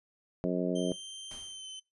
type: harmonic tone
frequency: 90 Hz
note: F#2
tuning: 47 cents flat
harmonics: 2 / 3 / 4 / 5 / 6 / 7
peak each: -32 / -34 / -35 / -36 / -37 / -37 dBFS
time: 0.44-0.92 s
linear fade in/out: 0 ms
type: tone with pitch glide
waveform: sawtooth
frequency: 3136 to 3063 Hz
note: G7 to G7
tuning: 0 to -41 cents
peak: -39 dBFS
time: 0.75-1.8 s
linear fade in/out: 10 ms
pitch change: -41 cents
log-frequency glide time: 1.43-1.67 s
type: noise with exponential decay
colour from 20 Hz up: pink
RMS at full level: -47 dBFS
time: 1.31-1.71 s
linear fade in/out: 0 ms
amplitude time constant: 85 ms
effects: noise-tail reverb RT60 0.2 s tail -20 dB re dry + resampled to 24000 Hz